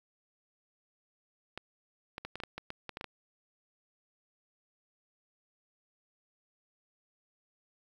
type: clicks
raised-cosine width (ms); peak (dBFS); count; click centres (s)
0.3; -23; 12; 1.576 / 2.181 / 2.25 / 2.356 / 2.402 / 2.436 / 2.58 / 2.704 / 2.893 / 2.971 / 3.011 / 3.043
effects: 9-bit